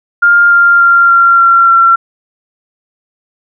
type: tone with pitch steps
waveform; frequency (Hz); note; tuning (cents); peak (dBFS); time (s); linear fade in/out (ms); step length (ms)
sine; 1404 / 1395.1 / 1386.3 / 1377.5 / 1368.8 / 1360.1; F6 / F6 / F6 / F6 / F6 / F6; +9 / -2 / -13 / -24 / -35 / -46; -3; 0.22-1.96; 10; 290
effects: none